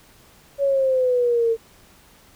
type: exponential sweep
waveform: sine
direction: down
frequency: 564 to 450 Hz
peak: -16 dBFS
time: 0.58-1.57 s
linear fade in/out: 50 ms
effects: pink hiss -52 dBFS RMS until 2.35 s